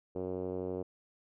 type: tone with low-pass filter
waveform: 5% pulse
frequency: 92 Hz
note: F#2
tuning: 9 cents flat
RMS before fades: -37 dBFS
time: 0.15-0.83 s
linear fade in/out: 10 ms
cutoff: 440 Hz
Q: 2.6
effects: none